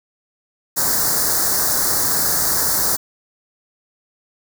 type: band-stop noise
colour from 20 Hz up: white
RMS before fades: -18 dBFS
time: 0.76-2.97 s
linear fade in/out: 20 ms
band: 1800 to 4400 Hz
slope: 48 dB/octave
effects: none